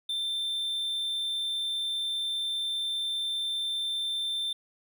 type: tone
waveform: triangle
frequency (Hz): 3565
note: A7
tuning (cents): +22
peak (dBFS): -27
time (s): 0.09-4.53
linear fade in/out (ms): 5
effects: none